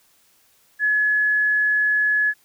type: tone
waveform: sine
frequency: 1700 Hz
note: G#6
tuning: 40 cents sharp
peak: -16 dBFS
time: 0.79-2.34 s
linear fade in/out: 50 ms
effects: white hiss -59 dBFS RMS until 2.44 s